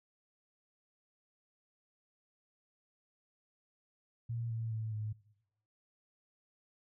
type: tone with pitch steps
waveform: sine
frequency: 116.54 / 113.42 / 110.38 / 107.42 Hz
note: A#2 / A#2 / A2 / A2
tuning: 0 / -47 / +6 / -41 cents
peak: -35 dBFS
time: 4.29-5.13 s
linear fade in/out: 10 ms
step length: 210 ms
effects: noise-tail reverb RT60 0.9 s tail -21 dB re dry